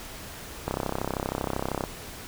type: click train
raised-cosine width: 1 ms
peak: -13 dBFS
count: 39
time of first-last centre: 0.68-1.839 s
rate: 32.8 Hz
effects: pink hiss -41 dBFS RMS until 2.27 s